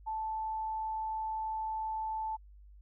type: tone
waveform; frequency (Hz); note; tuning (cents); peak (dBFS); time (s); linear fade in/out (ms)
sine; 877; A5; -6; -33; 0.06-2.37; 20
effects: added 50 Hz sine -52 dBFS peak until 2.81 s